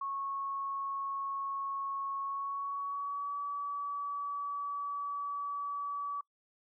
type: tone with pitch glide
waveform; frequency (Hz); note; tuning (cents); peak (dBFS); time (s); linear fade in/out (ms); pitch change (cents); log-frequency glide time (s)
sine; 1100 to 1144.7; C#6 to D6; -14 to -45; -34; 0.01-6.21; 5; +69; 2.2-3.38
effects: noise-tail reverb RT60 0.1 s tail -26 dB re dry